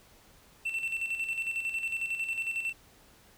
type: tone with tremolo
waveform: triangle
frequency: 2687 Hz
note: E7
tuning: 33 cents sharp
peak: -27 dBFS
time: 0.65-2.73 s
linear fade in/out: 10 ms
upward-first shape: square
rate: 11 Hz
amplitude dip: 55%
effects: pink hiss -59 dBFS RMS until 3.37 s